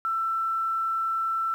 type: tone with quantisation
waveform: sine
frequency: 1335 Hz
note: E6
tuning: 22 cents sharp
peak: -24 dBFS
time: 0.05-1.54 s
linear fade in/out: 0 ms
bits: 9
effects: none